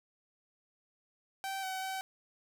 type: tone with pitch steps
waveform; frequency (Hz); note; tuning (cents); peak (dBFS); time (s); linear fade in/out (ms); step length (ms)
sawtooth; 775 / 757 / 764; G5 / F#5 / G5; -20 / +39 / -45; -32; 1.44-2.01; 0; 190
effects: none